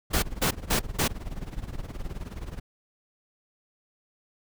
brown noise with tremolo, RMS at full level -32 dBFS, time 0.1-2.6 s, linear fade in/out 10 ms, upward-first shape sine, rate 19 Hz, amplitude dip 80%
pink noise bursts, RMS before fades -24 dBFS, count 4, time 0.13-1.08 s, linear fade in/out 10 ms, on 95 ms, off 190 ms
effects none

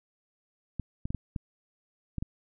clicks, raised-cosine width 5 ms, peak -20 dBFS, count 7, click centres 0.797 / 1.055 / 1.105 / 1.147 / 1.362 / 2.183 / 2.225 s, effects none

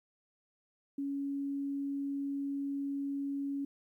sine tone, 279.3 Hz, C#4, 13 cents sharp, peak -33 dBFS, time 0.98-3.65 s, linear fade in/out 5 ms, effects 12-bit

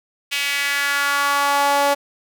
sawtooth tone with high-pass filter sweep, 283.3 Hz, C#4, 38 cents sharp, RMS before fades -19 dBFS, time 0.31-1.95 s, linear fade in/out 20 ms, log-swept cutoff 2600 to 650 Hz, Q 2.7, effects none

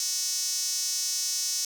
sawtooth tone with high-pass filter, 370 Hz, F#4, in tune, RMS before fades -29 dBFS, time 0-1.65 s, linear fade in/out 2 ms, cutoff 5800 Hz, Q 4.1, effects 8-bit

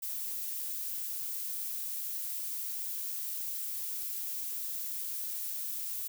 violet noise, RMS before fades -37 dBFS, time 0.02-6.08 s, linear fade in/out 10 ms, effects none

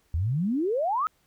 sine exponential sweep, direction up, 74.8 to 1329 Hz, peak -23 dBFS, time 0.14-1.07 s, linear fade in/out 0 ms, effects pink hiss -67 dBFS RMS until 1.26 s

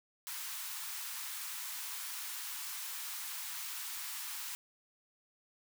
white high-pass noise, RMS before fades -42 dBFS, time 0.27-4.55 s, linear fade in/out 0 ms, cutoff 860 Hz, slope 48 dB/octave, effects none

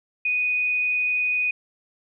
sine tone with frequency modulation, 2484 Hz, D#7, 3 cents flat, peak -20 dBFS, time 0.25-1.51 s, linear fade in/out 5 ms, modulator 24.2 Hz, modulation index 0.46, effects none

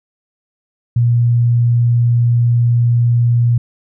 sine tone, 119.2 Hz, A#2, 39 cents sharp, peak -9 dBFS, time 0.96-3.58 s, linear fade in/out 5 ms, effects none

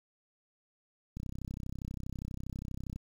click train, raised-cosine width 5 ms, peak -27 dBFS, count 59, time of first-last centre 1.17-2.96 s, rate 32.4 Hz, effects 9-bit

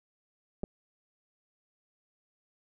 clicks, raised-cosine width 2 ms, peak -22 dBFS, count 2, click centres 0.634 / 0.639 s, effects none

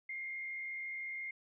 sine tone with frequency modulation, 2120 Hz, C7, 22 cents sharp, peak -39 dBFS, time 0.09-1.31 s, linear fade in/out 5 ms, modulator 65.9 Hz, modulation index 0.59, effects none

